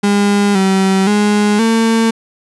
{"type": "tone with pitch steps", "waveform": "35% pulse", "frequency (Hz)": [202.9, 191.7, 207.8, 226.2], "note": ["G#3", "G3", "G#3", "A3"], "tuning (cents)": [-40, -38, 1, 48], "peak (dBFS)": -8, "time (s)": [0.03, 2.11], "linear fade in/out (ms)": 10, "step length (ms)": 520, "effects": ["resampled to 24000 Hz"]}